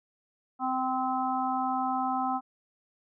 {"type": "harmonic tone", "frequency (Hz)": 258.8, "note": "C4", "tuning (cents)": -19, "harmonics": [1, 3, 4, 5], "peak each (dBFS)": [-33, -29, -34, -34], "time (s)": [0.59, 2.41], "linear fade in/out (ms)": 50, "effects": []}